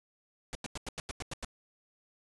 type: noise bursts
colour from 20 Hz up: pink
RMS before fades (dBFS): -38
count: 9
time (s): 0.53-1.447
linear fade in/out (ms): 0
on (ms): 21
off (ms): 91
effects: resampled to 22050 Hz